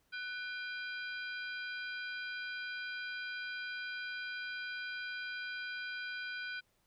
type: harmonic tone with a mistuned harmonic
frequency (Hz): 799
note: G5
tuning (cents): +33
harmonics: 2 / 3 / 4 / 5 / 6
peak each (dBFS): -40 / -47 / -51 / -53 / -52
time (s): 0.12-6.61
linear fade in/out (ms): 20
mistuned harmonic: 2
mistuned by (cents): -120
effects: pink hiss -75 dBFS RMS until 6.86 s